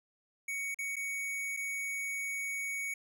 square tone with dropouts, 2235 Hz, C#7, 14 cents sharp, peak -35 dBFS, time 0.48-2.94 s, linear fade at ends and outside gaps 5 ms, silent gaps 0.745-0.787 / 0.958-0.965 / 1.566-1.571 s, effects none

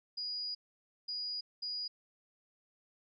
sine tone bursts at uneven times, 4897 Hz, D#8, 28 cents flat, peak -36 dBFS, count 3, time 0.17-0.55 / 1.08-1.41 / 1.62-1.88 s, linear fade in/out 10 ms, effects none

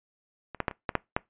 clicks, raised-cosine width 0.5 ms, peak -24 / -12 / -10 / -24 / -13 / -8 / -9 dBFS, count 7, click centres 0.547 / 0.603 / 0.682 / 0.712 / 0.892 / 0.953 / 1.165 s, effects noise-tail reverb RT60 0.2 s tail -23 dB re dry + resampled to 8000 Hz

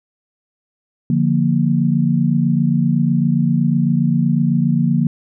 sine chord, Bb major, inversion first, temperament equal, 146.83 / 174.61 / 233.1 Hz, D3 / F3 / Bb3, 0 / 0 / 0 cents, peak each -17 dBFS, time 1.1-5.07 s, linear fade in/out 2 ms, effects none

